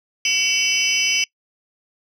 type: tone cluster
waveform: sine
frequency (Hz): 2263 / 2697 / 3017 / 5020 / 5920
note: C#7 / E7 / F#7 / D#8 / F#8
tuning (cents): +35 / +39 / +33 / +15 / 0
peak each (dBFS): -22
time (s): 0.25-1.24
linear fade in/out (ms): 2
effects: noise-tail reverb RT60 0.1 s tail -23 dB re dry + tanh soft clip ceiling -10 dBFS